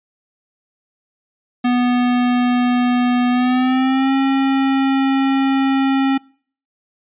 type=tone with pitch glide; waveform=square; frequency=246.1 to 269.9 Hz; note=B3 to C#4; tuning=-6 to -46 cents; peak=-14 dBFS; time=1.64-6.18 s; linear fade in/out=10 ms; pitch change=+160 cents; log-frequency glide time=3.3-4.13 s; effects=noise-tail reverb RT60 0.5 s tail -26 dB re dry + resampled to 8000 Hz